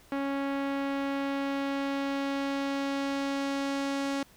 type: tone with low-pass filter sweep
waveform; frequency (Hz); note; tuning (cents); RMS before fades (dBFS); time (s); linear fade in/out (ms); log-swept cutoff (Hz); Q
sawtooth; 276.8; C#4; -2; -31; 0.12-4.23; 2; 2200 to 7000; 0.81
effects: pink hiss -58 dBFS RMS until 4.36 s